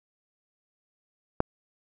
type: click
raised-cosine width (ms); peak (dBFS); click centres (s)
1; -8; 1.404
effects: none